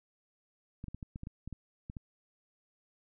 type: clicks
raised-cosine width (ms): 5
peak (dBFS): -29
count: 11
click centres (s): 0.841 / 0.883 / 0.946 / 1.028 / 1.159 / 1.234 / 1.271 / 1.476 / 1.527 / 1.899 / 1.968
effects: none